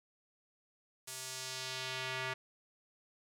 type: tone with band-pass filter sweep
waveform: square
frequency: 130 Hz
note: C3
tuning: 11 cents flat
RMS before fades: -41 dBFS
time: 1.07-2.34 s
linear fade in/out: 10 ms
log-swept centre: 9200 to 2000 Hz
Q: 1.1
effects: none